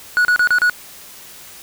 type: tone bursts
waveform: triangle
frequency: 1463 Hz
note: F#6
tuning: 20 cents flat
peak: -9 dBFS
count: 5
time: 0.17-0.697 s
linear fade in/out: 0 ms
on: 79 ms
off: 33 ms
effects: white hiss -39 dBFS RMS until 1.62 s